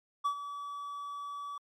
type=tone with ADSR envelope; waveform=triangle; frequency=1146 Hz; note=D6; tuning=43 cents flat; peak=-24 dBFS; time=0.24-1.58 s; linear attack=18 ms; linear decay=84 ms; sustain=-12 dB; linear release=5 ms; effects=MP3 96 kbps